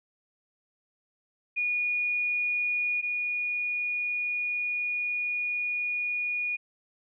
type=tone pair in turn; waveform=sine; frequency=2449 / 2449 Hz; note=D#7 / D#7; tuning=-28 / -28 cents; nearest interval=unison; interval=0 cents; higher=neither; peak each=-25 / -27 dBFS; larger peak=first; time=1.56-3.02 / 3.02-6.57 s; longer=second; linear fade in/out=20 ms; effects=none